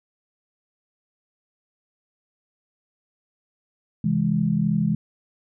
sine chord, C augmented, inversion none, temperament equal with one note detuned, 132.72 / 164.81 / 207.7 Hz, C3 / E3 / G#3, +25 / 0 / 0 cents, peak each -27 / -22 / -22 dBFS, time 4.04-4.95 s, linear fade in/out 5 ms, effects none

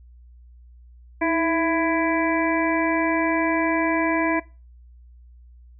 harmonic tone with a mistuned harmonic, 332.2 Hz, E4, 13 cents sharp, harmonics 1 / 2 / 3 / 5 / 6 / 7, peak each -22 / -25 / -27 / -29 / -30 / -30 dBFS, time 1.21-4.4 s, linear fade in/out 10 ms, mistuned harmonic 1, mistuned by -58 cents, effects noise-tail reverb RT60 0.3 s tail -21 dB re dry + added 60 Hz sine -45 dBFS peak until 5.79 s

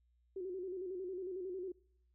sine tone with vibrato, 370 Hz, F#4, in tune, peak -39 dBFS, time 0.36-1.72 s, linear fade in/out 5 ms, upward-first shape square, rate 11 Hz, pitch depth 62 cents each way, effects noise-tail reverb RT60 0.7 s tail -24 dB re dry + added 60 Hz sine -70 dBFS peak until 2.14 s

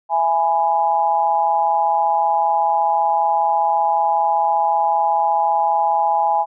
sine tone with amplitude modulation, 830.6 Hz, G#5, in tune, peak -10 dBFS, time 0.09-6.46 s, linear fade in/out 50 ms, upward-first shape sine, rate 164 Hz, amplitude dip 90%, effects none

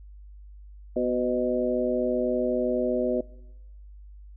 harmonic tone with a mistuned harmonic, 123.47 Hz, B2, in tune, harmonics 2 / 3 / 4 / 5, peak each -28 / -28 / -28 / -28 dBFS, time 0.96-3.21 s, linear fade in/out 5 ms, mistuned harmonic 4, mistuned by +39 cents, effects noise-tail reverb RT60 1.0 s tail -23 dB re dry + added 50 Hz sine -43 dBFS peak until 4.36 s

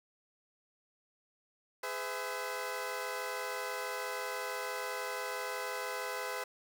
15% pulse chord, E major, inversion first, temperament equal with one note detuned, 415.3 / 506 / 659.3 Hz, G#4 / B4 / E5, 0 / +42 / 0 cents, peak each -36 / -32 / -37 dBFS, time 1.83-6.44 s, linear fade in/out 5 ms, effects none

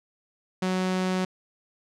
sawtooth tone, 185.4 Hz, F#3, 4 cents sharp, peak -20 dBFS, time 0.62-1.25 s, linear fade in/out 5 ms, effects low-pass 7000 Hz 12 dB/octave

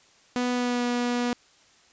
sawtooth tone with pitch glide, 246.9 to 242.9 Hz, B3 to B3, 0 to -29 cents, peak -20 dBFS, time 0.36-1.33 s, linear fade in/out 0 ms, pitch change -29 cents, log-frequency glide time 0.52-0.84 s, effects white hiss -58 dBFS RMS until 1.92 s + resampled to 16000 Hz

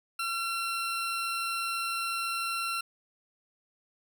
20% pulse tone, 1359 Hz, F6, 48 cents flat, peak -25 dBFS, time 0.19-2.81 s, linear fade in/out 5 ms, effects none

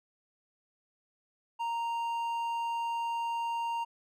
triangle tone with hard clipping, 930 Hz, A#5, 4 cents flat, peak -32 dBFS, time 1.59-3.85 s, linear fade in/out 20 ms, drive 9 dB, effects none

